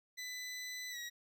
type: tone with pitch glide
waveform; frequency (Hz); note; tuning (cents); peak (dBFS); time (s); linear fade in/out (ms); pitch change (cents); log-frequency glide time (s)
20% pulse; 2000 to 1909.7; B6 to A#6; +21 to +41; -37; 0.17-1.1; 20; -80; 0.9-0.98
effects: none